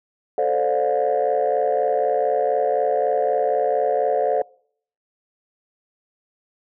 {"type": "chord", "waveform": "sine", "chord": "D minor seventh", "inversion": "second", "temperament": "equal with one note detuned", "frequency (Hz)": [440, 523.3, 587.3, 716], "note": ["A4", "C5", "D5", "F5"], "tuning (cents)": [0, 0, 0, 43], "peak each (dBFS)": -22, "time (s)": [0.38, 4.42], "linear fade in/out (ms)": 2, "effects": ["noise-tail reverb RT60 0.6 s tail -26 dB re dry", "tanh soft clip ceiling -11 dBFS"]}